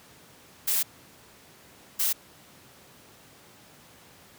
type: noise bursts at uneven times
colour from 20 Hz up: blue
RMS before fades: -25 dBFS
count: 2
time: 0.67-0.83 / 1.99-2.13 s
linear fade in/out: 10 ms
effects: pink hiss -53 dBFS RMS until 4.38 s + high-pass 100 Hz 12 dB/octave